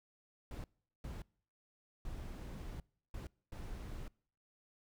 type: noise bursts at uneven times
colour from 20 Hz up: brown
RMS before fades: -45 dBFS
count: 5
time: 0.51-0.64 / 1.04-1.22 / 2.05-2.8 / 3.14-3.27 / 3.52-4.08 s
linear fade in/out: 2 ms
effects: noise-tail reverb RT60 0.6 s tail -26 dB re dry